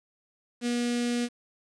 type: tone with notch filter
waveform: sawtooth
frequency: 240.5 Hz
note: B3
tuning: 46 cents flat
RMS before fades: -28 dBFS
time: 0.61-1.29 s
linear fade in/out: 50 ms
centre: 980 Hz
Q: 0.67
effects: resampled to 22050 Hz + 9-bit